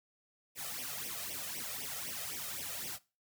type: noise with flanger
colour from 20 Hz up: white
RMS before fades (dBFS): -41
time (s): 0.55-2.99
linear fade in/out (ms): 50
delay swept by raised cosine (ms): 0.34 to 1.64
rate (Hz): 3.9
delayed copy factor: +0.95
effects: noise-tail reverb RT60 0.3 s tail -20 dB re dry + high-pass 80 Hz 12 dB/octave